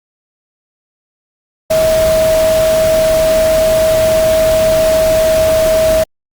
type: tone in noise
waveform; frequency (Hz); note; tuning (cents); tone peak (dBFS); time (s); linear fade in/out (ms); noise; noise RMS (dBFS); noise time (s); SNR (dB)
sine; 638; D#5; +43; -8; 1.7-6.04; 10; pink; -20; 1.7-6.04; +9
effects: Opus 48 kbps